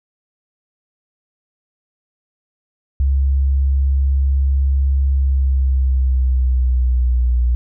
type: tone with pitch glide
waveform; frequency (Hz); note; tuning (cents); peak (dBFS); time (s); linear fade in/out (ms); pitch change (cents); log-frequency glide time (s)
sine; 68 to 60.58; C#2 to B1; -33 to -33; -12; 3-7.55; 0; -200; 5.08-7.4
effects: none

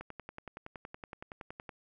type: click train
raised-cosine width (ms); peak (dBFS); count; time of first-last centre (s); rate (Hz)
0.5; -28; 19; 0.01-1.692; 10.7
effects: none

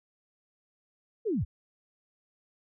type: linear sweep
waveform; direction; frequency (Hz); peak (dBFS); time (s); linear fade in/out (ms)
sine; down; 481.6 to 47.9; -26; 1.25-1.45; 20
effects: none

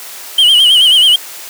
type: tone with vibrato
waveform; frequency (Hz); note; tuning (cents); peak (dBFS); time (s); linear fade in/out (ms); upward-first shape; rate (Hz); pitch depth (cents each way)
triangle; 3050; G7; -48; -3; 0.38-1.16; 5; sine; 9.3; 97
effects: white hiss -29 dBFS RMS until 1.49 s + high-pass 400 Hz 12 dB/octave

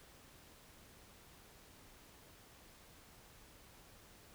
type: silence
effects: pink hiss -61 dBFS RMS until 4.34 s

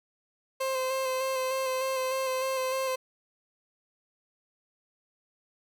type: tone with vibrato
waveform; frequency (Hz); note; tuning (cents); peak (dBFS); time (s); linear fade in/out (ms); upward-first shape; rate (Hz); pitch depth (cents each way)
30% pulse; 523.3; C5; 0; -25; 0.6-2.96; 10; square; 3.3; 18
effects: none

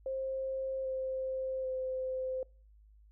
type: tone with pitch steps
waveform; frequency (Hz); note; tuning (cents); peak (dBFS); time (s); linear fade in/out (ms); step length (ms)
sine; 530 / 523.9 / 517.9; C5 / C5 / C5; +22 / +2 / -18; -33; 0.06-2.43; 2; 790
effects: noise-tail reverb RT60 0.4 s tail -25 dB re dry + added 52 Hz sine -57 dBFS peak until 3.11 s

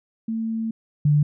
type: tone pair in turn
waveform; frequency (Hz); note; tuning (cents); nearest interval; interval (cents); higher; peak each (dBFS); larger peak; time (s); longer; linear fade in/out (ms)
sine; 224.3 / 147.73; A3 / D3; +34 / +11; perfect fifth; 723; first; -23 / -14; second; 0.28-0.71 / 1.05-1.23; first; 5
effects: none

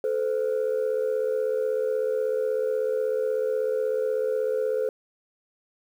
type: tone pair together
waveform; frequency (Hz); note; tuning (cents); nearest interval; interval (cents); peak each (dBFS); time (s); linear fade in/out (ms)
sine; 436.7 / 513; A4 / C5; -13 / -34; minor third; 279; -24; 0.04-4.89; 2
effects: tanh soft clip ceiling -19 dBFS + 9-bit

